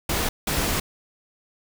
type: noise bursts at uneven times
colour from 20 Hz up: pink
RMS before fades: -24 dBFS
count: 2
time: 0.09-0.29 / 0.47-0.8 s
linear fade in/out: 5 ms
effects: none